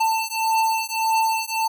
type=beating tone pair; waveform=square; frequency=890 / 891.7 Hz; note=A5 / A5; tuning=+20 / +23 cents; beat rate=1.7 Hz; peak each=-23 dBFS; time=0-1.68 s; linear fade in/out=10 ms; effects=none